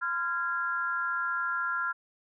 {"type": "tone cluster", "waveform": "sine", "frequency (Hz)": [1025, 1384, 1650], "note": ["C6", "F6", "G#6"], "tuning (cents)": [-36, -16, -12], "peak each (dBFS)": [-37, -29, -35], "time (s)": [0.01, 1.93], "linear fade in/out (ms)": 20, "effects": []}